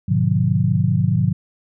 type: chord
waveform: sine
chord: G# diminished seventh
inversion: none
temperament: just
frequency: 103.83 / 124.59 / 149.51 / 179.41 Hz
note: G#2 / B2 / D3 / F3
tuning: 0 / +16 / +31 / +47 cents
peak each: -20 dBFS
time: 0.08-1.33 s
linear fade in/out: 10 ms
effects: none